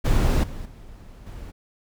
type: noise with level steps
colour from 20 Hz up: brown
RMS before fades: -18 / -34 / -43 / -37 dBFS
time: 0.04-1.52 s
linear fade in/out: 20 ms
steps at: 0.43 / 0.65 / 1.26 s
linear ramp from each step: 10 ms
effects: none